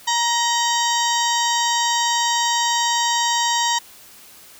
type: harmonic tone with a mistuned harmonic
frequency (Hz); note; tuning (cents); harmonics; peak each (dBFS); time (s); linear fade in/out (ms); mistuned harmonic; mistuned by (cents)
940; A#5; +14; 1 / 2 / 3 / 4 / 5 / 6 / 7 / 8; -20 / -26 / -27 / -26 / -30 / -28 / -29 / -28; 0.07-3.79; 10; 3; +140
effects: white hiss -45 dBFS RMS until 4.59 s